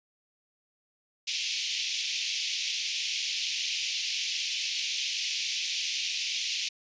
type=band-pass noise; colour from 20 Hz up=pink; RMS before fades=-32 dBFS; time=1.27-6.69 s; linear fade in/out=10 ms; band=2400 to 6300 Hz; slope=48 dB/octave; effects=resampled to 16000 Hz